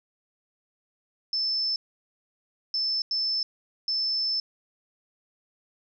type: tone bursts at uneven times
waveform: sine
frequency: 5274 Hz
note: E8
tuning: in tune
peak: -24 dBFS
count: 4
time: 1.33-1.76 / 2.74-3.02 / 3.11-3.43 / 3.88-4.4 s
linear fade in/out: 2 ms
effects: none